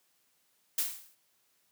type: noise with exponential decay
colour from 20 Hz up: blue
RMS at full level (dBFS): -27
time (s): 0.78-1.15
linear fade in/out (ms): 5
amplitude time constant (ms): 80
effects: white hiss -72 dBFS RMS until 1.71 s + high-pass 100 Hz 12 dB/octave